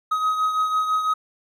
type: beating tone pair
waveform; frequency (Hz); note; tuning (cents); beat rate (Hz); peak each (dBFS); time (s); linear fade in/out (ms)
triangle; 1263 / 1269; D#6 / D#6; +26 / +34; 6; -18 / -27; 0.11-1.14; 10
effects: none